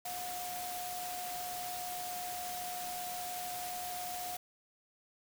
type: tone in noise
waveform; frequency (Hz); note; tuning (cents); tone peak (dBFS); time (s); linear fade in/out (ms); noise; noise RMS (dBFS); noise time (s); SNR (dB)
sine; 720; F#5; -47; -40; 0.05-4.37; 5; white; -43; 0.05-4.37; 0
effects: none